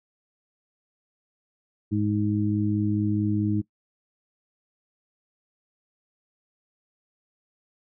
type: harmonic tone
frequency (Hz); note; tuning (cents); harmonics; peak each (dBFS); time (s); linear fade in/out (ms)
104.6; G#2; +13; 1 / 2 / 3; -26 / -26 / -26; 1.91-3.62; 20
effects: noise-tail reverb RT60 0.1 s tail -20 dB re dry